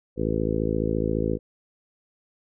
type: harmonic tone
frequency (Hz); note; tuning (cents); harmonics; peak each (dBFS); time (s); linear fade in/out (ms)
54.5; A1; -16; 1 / 2 / 3 / 4 / 5 / 6 / 7 / 8 / 9; -31 / -31 / -31 / -31 / -31 / -31 / -31 / -31 / -31; 0.16-1.39; 50
effects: none

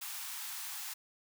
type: high-pass noise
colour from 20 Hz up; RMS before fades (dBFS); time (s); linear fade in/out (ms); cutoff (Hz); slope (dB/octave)
white; -42; 0.01-0.94; 10; 760; 96
effects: none

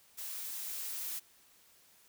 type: noise with level ramp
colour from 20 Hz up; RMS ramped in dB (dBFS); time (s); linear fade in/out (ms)
blue; -42 to -39; 0.17-1.2; 20
effects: white hiss -64 dBFS RMS until 2.08 s

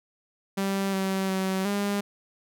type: tone with pitch steps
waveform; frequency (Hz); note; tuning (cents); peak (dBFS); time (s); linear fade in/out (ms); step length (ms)
sawtooth; 195.4 / 191.8 / 189.8 / 202.2; G3 / G3 / F#3 / G#3; -5 / -37 / +44 / -46; -21; 0.57-2.01; 10; 360
effects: none

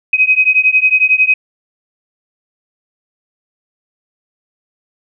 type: beating tone pair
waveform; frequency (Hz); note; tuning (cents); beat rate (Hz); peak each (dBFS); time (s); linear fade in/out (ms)
sine; 2518 / 2529; D#7 / D#7; +20 / +28; 11; -11; 0.13-1.34; 5
effects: none

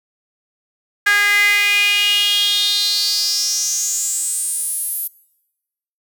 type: tone with high-pass filter sweep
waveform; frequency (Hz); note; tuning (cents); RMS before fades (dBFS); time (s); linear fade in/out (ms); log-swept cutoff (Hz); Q
sawtooth; 409.2; G#4; -26; -17; 1.06-5.08; 10; 1700 to 12000; 6.8
effects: noise-tail reverb RT60 1.0 s tail -24 dB re dry

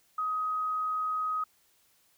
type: tone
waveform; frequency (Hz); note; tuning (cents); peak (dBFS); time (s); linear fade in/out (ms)
sine; 1259; D#6; +20; -28; 0.18-1.44; 5
effects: white hiss -67 dBFS RMS until 2.17 s

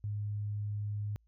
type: tone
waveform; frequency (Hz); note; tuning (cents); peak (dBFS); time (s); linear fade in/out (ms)
sine; 103.83; G#2; 0; -33; 0.04-1.16; 0
effects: added 56 Hz sine -65 dBFS peak until 1.27 s

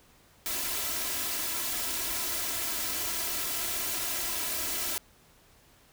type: noise with comb filter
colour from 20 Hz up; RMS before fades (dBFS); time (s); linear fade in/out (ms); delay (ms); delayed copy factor
white; -32; 0.46-4.98; 0; 3; +0.7
effects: pink hiss -60 dBFS RMS until 5.92 s

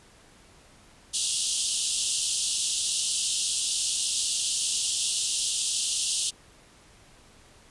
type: band-pass noise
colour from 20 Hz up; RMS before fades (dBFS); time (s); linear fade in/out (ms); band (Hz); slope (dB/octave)
white; -28; 1.13-6.31; 20; 2800 to 10000; 96
effects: pink hiss -55 dBFS RMS until 7.7 s + resampled to 24000 Hz

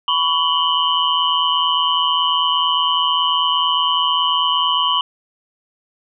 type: tone cluster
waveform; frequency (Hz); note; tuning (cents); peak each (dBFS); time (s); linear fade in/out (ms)
sine; 994 / 1123 / 2926 / 3091; B5 / C#6 / F#7 / G7; +11 / +22 / -20 / -25; -20; 0.08-5.01; 2
effects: none

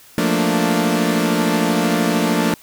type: chord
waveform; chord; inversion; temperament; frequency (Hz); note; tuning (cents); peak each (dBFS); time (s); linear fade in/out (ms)
sawtooth; Bb major seventh; second; equal; 174.61 / 220 / 233.1 / 293.7; F3 / A3 / Bb3 / D4; 0 / 0 / 0 / 0; -17; 0.18-2.54; 0
effects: white hiss -46 dBFS RMS until 2.62 s

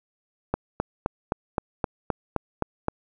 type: click train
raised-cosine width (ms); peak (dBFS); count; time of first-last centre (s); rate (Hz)
1; -9; 10; 0.54-2.884; 3.84
effects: none

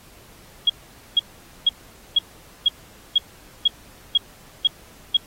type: tone bursts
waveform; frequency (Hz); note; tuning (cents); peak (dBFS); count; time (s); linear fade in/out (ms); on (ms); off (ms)
sine; 3298; G#7; -13; -12; 10; 0.67-5.17; 5; 27; 470
effects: pink hiss -49 dBFS RMS until 5.26 s + AAC 48 kbps

